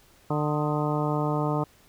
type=harmonic tone with a mistuned harmonic; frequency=149.5 Hz; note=D3; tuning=31 cents sharp; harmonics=1 / 2 / 3 / 4 / 5 / 6 / 7 / 8; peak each=-27 / -30 / -32 / -33 / -34 / -35 / -35 / -36 dBFS; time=0.3-1.64 s; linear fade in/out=5 ms; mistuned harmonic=8; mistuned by=+70 cents; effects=pink hiss -58 dBFS RMS until 1.88 s